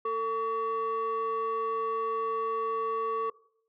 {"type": "tone pair together", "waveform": "sine", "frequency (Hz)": [449, 1131.4], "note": ["A4", "C#6"], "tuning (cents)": [35, 35], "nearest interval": "octave + major third", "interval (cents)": 1600, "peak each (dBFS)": [-29, -28], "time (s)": [0.05, 3.3], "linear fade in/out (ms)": 5, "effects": ["noise-tail reverb RT60 0.6 s tail -20 dB re dry", "tanh soft clip ceiling -24 dBFS"]}